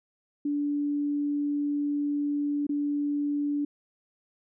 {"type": "tone with dropouts", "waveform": "sine", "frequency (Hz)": 290, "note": "D4", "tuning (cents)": -22, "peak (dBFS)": -25, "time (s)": [0.45, 3.65], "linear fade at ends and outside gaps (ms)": 5, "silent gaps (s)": [2.668, 2.692], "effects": []}